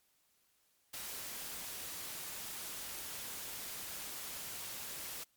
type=noise; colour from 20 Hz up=white; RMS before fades=-44 dBFS; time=0.93-5.24 s; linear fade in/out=10 ms; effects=white hiss -74 dBFS RMS until 5.36 s + MP3 96 kbps